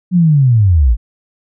sine linear sweep, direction down, 185 to 49 Hz, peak -6 dBFS, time 0.11-0.97 s, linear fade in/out 50 ms, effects none

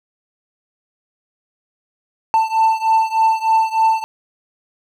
triangle beating tone pair, 888 / 891.3 Hz, A5 / A5, +16 / +22 cents, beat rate 3.3 Hz, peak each -13 / -15 dBFS, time 2.34-4.04 s, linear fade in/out 0 ms, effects none

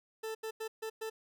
40% pulse tone bursts at uneven times, 441.7 Hz, A4, 7 cents sharp, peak -36 dBFS, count 5, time 0.23-0.35 / 0.43-0.51 / 0.6-0.68 / 0.82-0.9 / 1.01-1.1 s, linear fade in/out 10 ms, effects none

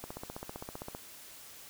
click train, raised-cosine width 1 ms, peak -26 dBFS, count 15, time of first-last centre 0.04-0.949 s, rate 15.4 Hz, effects white hiss -51 dBFS RMS until 1.69 s

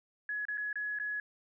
sine tone with dropouts, 1687 Hz, G#6, 27 cents sharp, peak -33 dBFS, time 0.29-1.2 s, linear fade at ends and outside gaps 2 ms, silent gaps 0.453-0.484 / 0.574-0.579 / 0.729-0.756 / 0.988-0.998 s, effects none

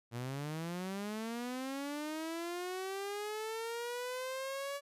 sawtooth linear sweep, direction up, 114.9 to 570 Hz, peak -34 dBFS, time 0.11-4.81 s, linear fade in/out 50 ms, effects resampled to 32000 Hz

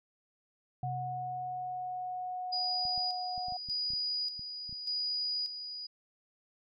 sine tone, 732 Hz, F#5, 19 cents flat, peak -35 dBFS, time 0.83-3.57 s, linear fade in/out 5 ms
sine tone with exponential decay, 130.5 Hz, C3, 4 cents flat, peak -34 dBFS, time 0.83-2.35 s, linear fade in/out 2 ms, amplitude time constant 330 ms
sine tone with tremolo, 4914 Hz, D#8, 22 cents flat, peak -31 dBFS, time 2.52-5.87 s, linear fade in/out 10 ms, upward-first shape square, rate 0.85 Hz, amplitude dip 60%
clicks, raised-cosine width 5 ms, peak -39 dBFS, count 11, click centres 2.853 / 2.978 / 3.379 / 3.484 / 3.523 / 3.688 / 3.904 / 3.935 / 4.394 / 4.694 / 4.727 s
effects none

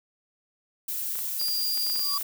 violet noise, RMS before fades -31 dBFS, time 0.88-2.23 s, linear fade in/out 5 ms
clicks, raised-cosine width 0.3 ms, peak -26 dBFS, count 10, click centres 1.154 / 1.19 / 1.414 / 1.484 / 1.776 / 1.867 / 1.898 / 1.958 / 1.995 / 2.212 s
45% pulse tone, 4804 Hz, D8, 38 cents sharp, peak -26 dBFS, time 1.39-2.18 s, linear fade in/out 10 ms
triangle tone with exponential growth, 1133 Hz, C#6, 37 cents sharp, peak -27 dBFS, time 1.92-2.18 s, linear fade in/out 2 ms, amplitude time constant 56 ms
effects none

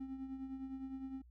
triangle tone with tremolo, 265.7 Hz, C4, 27 cents sharp, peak -37 dBFS, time 0-1.22 s, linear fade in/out 10 ms, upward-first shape triangle, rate 9.8 Hz, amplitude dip 65%, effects tanh soft clip ceiling -33 dBFS + added 60 Hz sine -58 dBFS peak until 1.3 s

